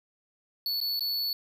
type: tone with dropouts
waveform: square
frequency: 4435 Hz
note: C#8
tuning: in tune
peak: -28 dBFS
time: 0.66-1.33 s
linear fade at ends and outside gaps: 1 ms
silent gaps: 0.803-0.813 / 0.994-1.007 s
effects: none